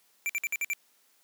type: tone bursts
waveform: square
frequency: 2349 Hz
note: D7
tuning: in tune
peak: -28 dBFS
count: 6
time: 0.26-0.734 s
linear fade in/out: 0 ms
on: 34 ms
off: 54 ms
effects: white hiss -66 dBFS RMS until 1.23 s + high-pass 200 Hz 12 dB/octave